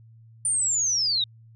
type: linear sweep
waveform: sine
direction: down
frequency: 9220 to 3684 Hz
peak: -21 dBFS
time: 0.45-1.24 s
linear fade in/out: 2 ms
effects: added 113 Hz sine -48 dBFS peak until 1.55 s